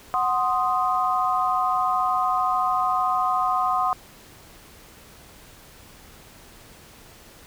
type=chord; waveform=sine; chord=C diminished; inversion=second; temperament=equal; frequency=740 / 1046.5 / 1244.5 Hz; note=Gb5 / C6 / Eb6; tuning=0 / 0 / 0 cents; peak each=-24 dBFS; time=0.14-3.93 s; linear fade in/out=0 ms; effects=pink hiss -48 dBFS RMS until 7.46 s